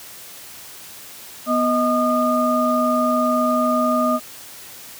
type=tone cluster; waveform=sine; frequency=246.7 / 628 / 1221 Hz; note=B3 / D#5 / D#6; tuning=-2 / +16 / -33 cents; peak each=-20 dBFS; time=1.46-4.2 s; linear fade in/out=50 ms; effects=white hiss -39 dBFS RMS until 4.99 s + high-pass 60 Hz 12 dB/octave